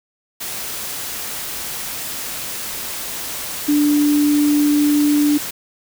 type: tone in noise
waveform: sine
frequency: 293.7 Hz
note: D4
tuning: in tune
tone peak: -12 dBFS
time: 3.68-5.38 s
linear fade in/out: 10 ms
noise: white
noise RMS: -27 dBFS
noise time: 0.4-5.51 s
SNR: +12 dB
effects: none